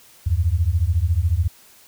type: beating tone pair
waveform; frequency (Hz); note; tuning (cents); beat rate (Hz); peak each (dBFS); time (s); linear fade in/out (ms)
sine; 77.8 / 91.8; D#2 / F#2; 0 / -13; 14; -19; 0.26-1.48; 10
effects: white hiss -50 dBFS RMS until 1.87 s

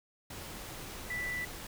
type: tone in noise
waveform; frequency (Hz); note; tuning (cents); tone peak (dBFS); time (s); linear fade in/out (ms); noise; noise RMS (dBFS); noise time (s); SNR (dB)
sine; 1975.5; B6; 0; -34; 1.1-1.45; 5; pink; -44; 0.3-1.67; +7
effects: none

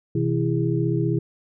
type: tone cluster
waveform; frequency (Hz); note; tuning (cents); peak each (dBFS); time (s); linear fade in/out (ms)
sine; 127.4 / 162.4 / 331.7 / 408.2; C3 / E3 / E4 / G#4; -46 / -26 / +11 / -30; -23 / -25 / -25 / -28; 0.15-1.19; 5
effects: none

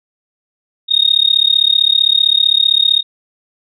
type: tone with amplitude modulation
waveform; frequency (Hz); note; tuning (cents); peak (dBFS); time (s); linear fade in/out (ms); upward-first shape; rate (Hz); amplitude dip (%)
sine; 3717; A#7; -6; -4; 0.88-3.03; 50; sine; 35.5; 100
effects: tanh soft clip ceiling 0 dBFS

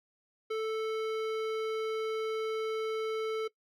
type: tone with hard clipping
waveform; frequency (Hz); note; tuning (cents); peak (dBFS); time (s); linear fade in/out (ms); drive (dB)
sine; 440; A4; 0; -32; 0.5-3.48; 10; 15
effects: noise-tail reverb RT60 0.1 s tail -21 dB re dry + MP3 96 kbps

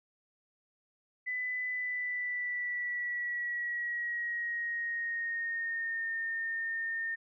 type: tone with pitch glide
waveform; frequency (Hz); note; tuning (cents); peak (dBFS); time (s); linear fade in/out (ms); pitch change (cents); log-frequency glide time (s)
sine; 2000 to 1823.4; B6 to A#6; +21 to -39; -32; 1.26-7.16; 20; -160; 1.7-6.11
effects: none

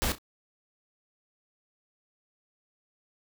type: noise with echo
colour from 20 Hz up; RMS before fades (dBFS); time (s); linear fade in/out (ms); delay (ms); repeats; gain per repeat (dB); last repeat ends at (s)
pink; -28; 0.02-0.12; 0; 32; 2; -12; 0.184
effects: none

